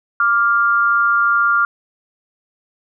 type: tone pair together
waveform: sine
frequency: 1174.7 / 1397 Hz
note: D6 / F6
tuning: 0 / 0 cents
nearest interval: minor third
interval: 300 cents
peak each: -17 / -13 dBFS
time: 0.2-1.65 s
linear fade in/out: 2 ms
effects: none